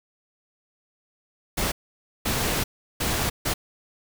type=noise bursts at uneven times; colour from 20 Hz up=pink; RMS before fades=-25 dBFS; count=4; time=1.57-1.72 / 2.25-2.64 / 3-3.3 / 3.45-3.54 s; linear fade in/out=10 ms; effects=none